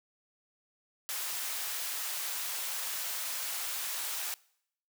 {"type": "high-pass noise", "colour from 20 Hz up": "white", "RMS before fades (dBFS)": -36, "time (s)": [1.09, 4.34], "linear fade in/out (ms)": 0, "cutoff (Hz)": 730, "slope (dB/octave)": 12, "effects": ["noise-tail reverb RT60 0.7 s tail -23 dB re dry"]}